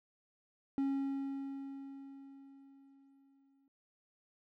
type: tone with exponential decay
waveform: triangle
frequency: 273.9 Hz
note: C#4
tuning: 21 cents flat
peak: -28 dBFS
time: 0.78-3.68 s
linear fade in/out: 1 ms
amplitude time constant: 630 ms
effects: none